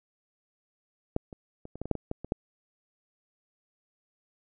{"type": "clicks", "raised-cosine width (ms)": 2, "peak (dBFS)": [-13, -29, -29, -28, -21, -23, -11, -21, -18, -24, -13], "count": 11, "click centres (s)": [1.164, 1.328, 1.654, 1.756, 1.816, 1.856, 1.913, 1.953, 2.114, 2.246, 2.321], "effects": []}